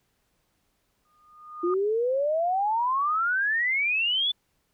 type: tone with exponential growth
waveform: sine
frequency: 1224 Hz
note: D#6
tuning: 29 cents flat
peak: -27 dBFS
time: 1.05-1.74 s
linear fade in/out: 2 ms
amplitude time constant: 150 ms
type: exponential sweep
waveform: sine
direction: up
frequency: 339.6 to 3520 Hz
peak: -22 dBFS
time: 1.63-4.32 s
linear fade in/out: 10 ms
effects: pink hiss -72 dBFS RMS until 4.73 s